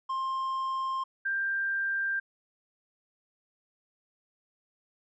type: tone pair in turn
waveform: triangle / sine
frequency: 1058 / 1585.2 Hz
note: C6 / G6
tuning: +19 / +19 cents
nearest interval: perfect fifth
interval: 700 cents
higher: second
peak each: -27 dBFS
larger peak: neither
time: 0.09-1.04 / 1.25-2.2 s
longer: neither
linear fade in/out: 10 ms
effects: resampled to 16000 Hz